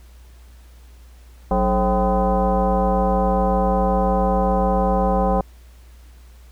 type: tone with frequency modulation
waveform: sine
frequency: 293.7 Hz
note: D4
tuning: in tune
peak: -15 dBFS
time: 1.51-5.41 s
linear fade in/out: 2 ms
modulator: 241 Hz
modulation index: 2.7
effects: added 60 Hz sine -42 dBFS peak until 6.51 s + pink hiss -55 dBFS RMS until 6.51 s